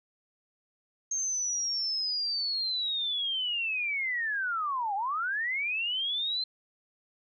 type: linear two-way sweep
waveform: sine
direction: down then up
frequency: 6430 to 766 to 4132 Hz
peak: -28 dBFS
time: 1.11-6.44 s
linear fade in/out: 5 ms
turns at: 4.95 s
effects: none